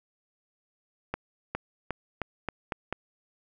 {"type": "accelerating click train", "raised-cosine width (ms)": 0.5, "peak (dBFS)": -15, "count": 7, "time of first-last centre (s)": [1.14, 2.926], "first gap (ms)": 410, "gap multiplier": 0.87, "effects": []}